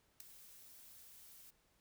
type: noise with ADSR envelope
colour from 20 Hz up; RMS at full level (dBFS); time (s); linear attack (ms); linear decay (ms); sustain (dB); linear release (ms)
blue; -44; 0.2-1.51; 4; 4; -15; 14
effects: pink hiss -75 dBFS RMS until 1.8 s